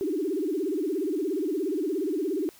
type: tone with vibrato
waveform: sine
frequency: 343.8 Hz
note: F4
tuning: 27 cents flat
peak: -25 dBFS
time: 0.01-2.49 s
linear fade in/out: 0 ms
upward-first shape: sine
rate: 17 Hz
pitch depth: 290 cents each way
effects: white hiss -54 dBFS RMS until 2.59 s